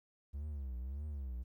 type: tone with vibrato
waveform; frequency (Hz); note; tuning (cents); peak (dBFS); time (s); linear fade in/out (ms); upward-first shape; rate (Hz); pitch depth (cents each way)
triangle; 68; C#2; -33; -37; 0.33-1.44; 20; triangle; 1.7; 220
effects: 13-bit